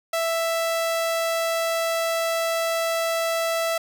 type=tone; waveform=sawtooth; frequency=661 Hz; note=E5; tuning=5 cents sharp; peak=-18 dBFS; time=0.13-3.78 s; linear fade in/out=5 ms; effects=none